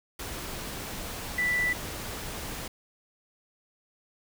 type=tone in noise; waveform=sine; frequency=1975.5 Hz; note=B6; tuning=in tune; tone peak=-24 dBFS; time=1.38-1.73 s; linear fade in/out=5 ms; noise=pink; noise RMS=-37 dBFS; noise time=0.19-2.68 s; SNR=+10 dB; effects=none